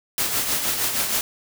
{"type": "noise with tremolo", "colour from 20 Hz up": "white", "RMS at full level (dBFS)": -21, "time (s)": [0.18, 1.21], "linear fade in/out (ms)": 0, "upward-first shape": "triangle", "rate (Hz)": 6.4, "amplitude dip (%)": 55, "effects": []}